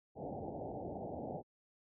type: low-pass noise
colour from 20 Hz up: white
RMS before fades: -43 dBFS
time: 0.15-1.43 s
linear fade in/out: 50 ms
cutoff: 820 Hz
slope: 96 dB/octave
effects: high-pass 80 Hz 12 dB/octave